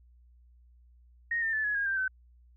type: tone with pitch steps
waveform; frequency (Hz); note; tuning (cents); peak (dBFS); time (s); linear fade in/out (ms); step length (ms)
sine; 1864.7 / 1803.3 / 1743.9 / 1686.4 / 1630.8 / 1577.1 / 1525.1; A#6 / A6 / A6 / G#6 / G#6 / G6 / G6; 0 / +42 / -16 / +26 / -32 / +10 / -48; -27; 1.31-2.08; 5; 110
effects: added 60 Hz sine -56 dBFS peak until 2.56 s